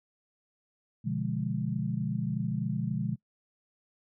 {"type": "chord", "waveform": "sine", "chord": "B diminished seventh", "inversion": "none", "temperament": "equal", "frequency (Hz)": [123.47, 146.83, 174.61, 207.7], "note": ["B2", "D3", "F3", "Ab3"], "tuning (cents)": [0, 0, 0, 0], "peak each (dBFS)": -34, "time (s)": [1.04, 3.16], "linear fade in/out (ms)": 20, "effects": ["noise-tail reverb RT60 0.1 s tail -22 dB re dry"]}